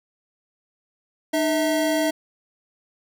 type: tone pair together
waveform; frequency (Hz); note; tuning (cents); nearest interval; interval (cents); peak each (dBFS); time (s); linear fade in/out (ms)
square; 304.4 / 646; D#4 / E5; -38 / -35; octave + minor second; 1303; -23; 1.33-2.11; 10
effects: none